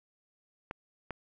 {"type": "clicks", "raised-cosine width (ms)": 0.5, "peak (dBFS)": -22, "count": 2, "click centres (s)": [0.711, 1.107], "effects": []}